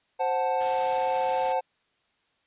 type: chord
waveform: triangle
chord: F# diminished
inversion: second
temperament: equal with one note detuned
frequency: 524.8 / 740 / 880 Hz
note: C5 / F#5 / A5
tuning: +5 / 0 / 0 cents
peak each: -26 dBFS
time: 0.19-1.61 s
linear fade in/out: 20 ms
type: noise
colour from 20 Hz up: white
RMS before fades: -39 dBFS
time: 0.6-1.53 s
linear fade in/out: 10 ms
effects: white hiss -70 dBFS RMS until 2.46 s + resampled to 8000 Hz